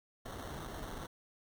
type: noise with sample-and-hold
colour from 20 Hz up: pink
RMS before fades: -44 dBFS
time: 0.25-1.07 s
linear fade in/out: 10 ms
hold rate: 2450 Hz
effects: none